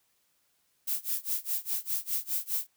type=noise with tremolo; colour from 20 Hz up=violet; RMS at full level=-29 dBFS; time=0.87-2.67 s; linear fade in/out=10 ms; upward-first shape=sine; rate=4.9 Hz; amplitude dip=95%; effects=white hiss -72 dBFS RMS until 2.76 s